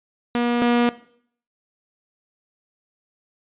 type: tone pair in turn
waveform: sawtooth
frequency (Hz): 239.8 / 239.8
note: A#3 / A#3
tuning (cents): +49 / +49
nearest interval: unison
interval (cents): 0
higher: neither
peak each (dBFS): -15 / -12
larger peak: second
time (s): 0.35-0.62 / 0.62-0.89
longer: neither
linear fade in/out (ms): 0
effects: noise-tail reverb RT60 0.6 s tail -18 dB re dry + resampled to 8000 Hz